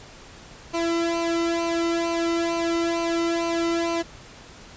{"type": "tone with flanger", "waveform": "sawtooth", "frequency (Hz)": 335.9, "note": "E4", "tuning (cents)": 33, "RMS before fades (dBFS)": -24, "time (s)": [0.73, 4.03], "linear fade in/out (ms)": 20, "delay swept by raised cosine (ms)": [0.56, 1.22], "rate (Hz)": 2.2, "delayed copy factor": -0.8, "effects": ["pink hiss -45 dBFS RMS until 4.76 s", "resampled to 16000 Hz"]}